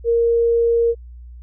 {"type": "tone", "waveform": "sine", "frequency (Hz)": 466.2, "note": "A#4", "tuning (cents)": 0, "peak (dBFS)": -13, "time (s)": [0.04, 0.95], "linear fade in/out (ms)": 50, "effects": ["added 60 Hz sine -35 dBFS peak until 1.42 s"]}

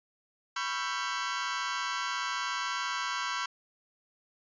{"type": "chord", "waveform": "sawtooth", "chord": "C# half-diminished seventh", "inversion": "third", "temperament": "equal with one note detuned", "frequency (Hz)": [987.8, 1108.7, 1349.3, 1568], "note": ["B5", "C#6", "E6", "G6"], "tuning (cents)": [0, 0, 40, 0], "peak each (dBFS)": -33, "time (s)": [0.56, 3.46], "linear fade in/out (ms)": 5, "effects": ["resampled to 16000 Hz"]}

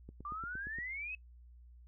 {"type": "click train", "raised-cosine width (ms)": 3, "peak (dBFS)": -36, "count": 7, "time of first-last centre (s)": [0.09, 0.786], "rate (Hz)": 8.62}
{"type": "exponential sweep", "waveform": "sine", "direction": "up", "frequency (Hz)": [1155, 2611], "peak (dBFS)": -39, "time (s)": [0.25, 1.15], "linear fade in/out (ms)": 2}
{"effects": ["noise-tail reverb RT60 0.1 s tail -22 dB re dry", "added 60 Hz sine -54 dBFS peak until 1.87 s"]}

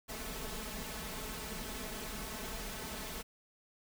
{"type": "noise with comb filter", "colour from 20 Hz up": "pink", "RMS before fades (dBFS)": -42, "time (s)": [0.08, 3.23], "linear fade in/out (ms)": 20, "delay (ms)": 4.6, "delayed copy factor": 0.75, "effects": []}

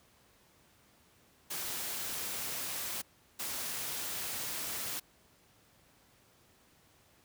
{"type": "noise bursts at uneven times", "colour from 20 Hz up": "white", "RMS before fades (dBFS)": -38, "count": 2, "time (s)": [[1.5, 3.02], [3.39, 5]], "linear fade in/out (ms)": 10, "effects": ["pink hiss -65 dBFS RMS until 7.24 s", "high-pass 60 Hz 12 dB/octave"]}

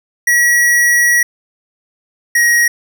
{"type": "tone pair in turn", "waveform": "square", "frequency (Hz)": [1921, 1893.5], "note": ["B6", "A#6"], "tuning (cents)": [-48, 27], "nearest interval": "unison", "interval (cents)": 25, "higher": "first", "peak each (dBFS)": -9, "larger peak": "neither", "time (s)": [[0.27, 1.23], [2.35, 2.68]], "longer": "first", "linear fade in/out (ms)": 5, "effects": []}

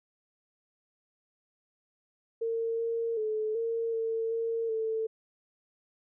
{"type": "tone with pitch steps", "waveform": "sine", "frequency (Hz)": [456.5, 459.9, 432.2, 458.2, 451.4, 457, 443.8], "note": ["A#4", "A#4", "A4", "A#4", "A4", "A#4", "A4"], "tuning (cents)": [-36, -23, -31, -30, 44, -34, 15], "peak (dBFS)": -28, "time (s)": [2.41, 5.07], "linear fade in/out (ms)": 10, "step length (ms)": 380, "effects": []}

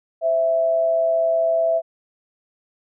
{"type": "tone pair together", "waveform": "sine", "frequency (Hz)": [523.7, 659.3], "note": ["C5", "E5"], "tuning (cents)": [1, 0], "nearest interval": "major third", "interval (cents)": 399, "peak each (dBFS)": [-28, -16], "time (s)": [0.21, 1.82], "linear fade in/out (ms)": 50, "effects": []}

